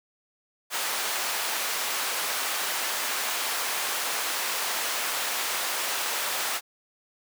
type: high-pass noise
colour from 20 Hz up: pink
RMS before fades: -29 dBFS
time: 0.7-6.61 s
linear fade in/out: 50 ms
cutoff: 820 Hz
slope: 12 dB/octave
effects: none